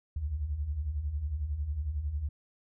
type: beating tone pair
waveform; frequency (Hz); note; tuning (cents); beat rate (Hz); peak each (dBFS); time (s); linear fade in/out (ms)
sine; 65.41 / 76.41; C2 / D#2; 0 / -31; 11; -38 / -31; 0.16-2.29; 5
effects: none